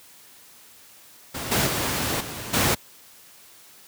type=noise with level steps; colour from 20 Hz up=pink; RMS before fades=-31 / -21 / -25 / -34 / -20 dBFS; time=1.34-2.75 s; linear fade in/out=10 ms; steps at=1.51 / 1.66 / 2.2 / 2.53 s; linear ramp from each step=10 ms; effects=white hiss -50 dBFS RMS until 3.87 s + high-pass 80 Hz 12 dB/octave